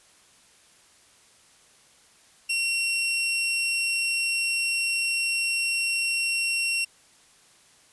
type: tone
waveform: sawtooth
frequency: 2733 Hz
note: F7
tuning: 38 cents flat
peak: -20 dBFS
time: 2.49-6.85 s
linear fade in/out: 10 ms
effects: white hiss -57 dBFS RMS until 7.92 s + resampled to 24000 Hz